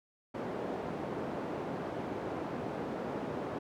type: band-pass noise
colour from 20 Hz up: white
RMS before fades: -38 dBFS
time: 0.34-3.59 s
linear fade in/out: 10 ms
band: 150 to 560 Hz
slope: 12 dB/octave
effects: none